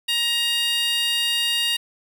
15% pulse tone with high-pass filter, 940 Hz, A#5, 14 cents sharp, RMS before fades -22 dBFS, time 0.08-1.77 s, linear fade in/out 10 ms, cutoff 3000 Hz, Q 2.1, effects 9-bit

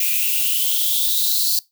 violet noise with high-pass filter sweep, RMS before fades -19 dBFS, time 0-1.59 s, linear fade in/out 2 ms, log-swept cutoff 2400 to 4400 Hz, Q 8.5, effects noise-tail reverb RT60 0.2 s tail -21 dB re dry

